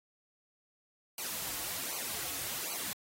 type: noise with flanger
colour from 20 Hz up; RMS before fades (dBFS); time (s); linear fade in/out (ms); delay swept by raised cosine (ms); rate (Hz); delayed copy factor
white; -38; 1.18-2.93; 2; 0.56 to 5.16; 1.3; -0.8
effects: AAC 48 kbps